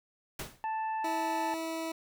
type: noise with exponential decay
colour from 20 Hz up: pink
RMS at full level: -34 dBFS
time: 0.39-0.64 s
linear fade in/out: 5 ms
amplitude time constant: 54 ms
type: harmonic tone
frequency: 880 Hz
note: A5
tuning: in tune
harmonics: 1 / 2 / 3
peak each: -31 / -44 / -49 dBFS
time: 0.64-1.54 s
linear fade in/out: 0 ms
type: tone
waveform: 20% pulse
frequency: 325.3 Hz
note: E4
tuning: 23 cents flat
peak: -29 dBFS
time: 1.04-1.92 s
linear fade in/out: 5 ms
effects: none